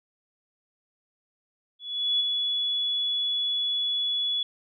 sine tone with ADSR envelope, 3404 Hz, G#7, 42 cents sharp, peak -20 dBFS, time 1.79-4.43 s, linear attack 410 ms, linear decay 15 ms, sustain -4 dB, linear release 3 ms, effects none

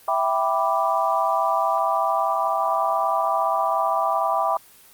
sine chord, E minor seventh, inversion none, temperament equal, 659.3 / 784 / 987.8 / 1174.7 Hz, E5 / G5 / B5 / D6, 0 / 0 / 0 / 0 cents, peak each -24 dBFS, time 0.08-4.57 s, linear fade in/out 2 ms, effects white hiss -50 dBFS RMS until 4.93 s + Opus 24 kbps

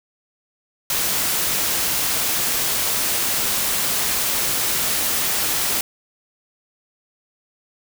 white noise, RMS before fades -21 dBFS, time 0.9-5.81 s, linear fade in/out 2 ms, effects none

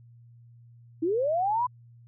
sine linear sweep, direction up, 305.9 to 1016 Hz, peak -23 dBFS, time 1.02-1.67 s, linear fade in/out 10 ms, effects added 118 Hz sine -50 dBFS peak until 2.07 s

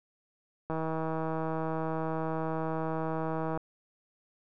click train, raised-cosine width 1 ms, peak -20 dBFS, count 461, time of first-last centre 0.7-3.575 s, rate 160 Hz, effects none

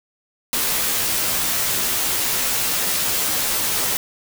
white noise with comb filter, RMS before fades -21 dBFS, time 0.53-3.97 s, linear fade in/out 0 ms, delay 14 ms, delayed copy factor -0.65, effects none

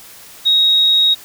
sine tone, 3776 Hz, A#7, 22 cents sharp, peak -9 dBFS, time 0.45-1.15 s, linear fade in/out 20 ms, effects white hiss -39 dBFS RMS until 1.24 s

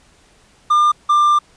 triangle tone pair in turn, 1201 / 1190 Hz, D6 / D6, +38 / +22 cents, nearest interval unison, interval 16 cents, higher first, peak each -8 dBFS, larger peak neither, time 0.7-0.92 / 1.09-1.39 s, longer second, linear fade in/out 10 ms, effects pink hiss -52 dBFS RMS until 1.56 s + resampled to 22050 Hz

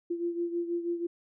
sine beating tone pair, 342.5 / 348.7 Hz, F4 / F4, -34 / -3 cents, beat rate 6.2 Hz, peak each -30 / -36 dBFS, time 0.1-1.07 s, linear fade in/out 10 ms, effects none

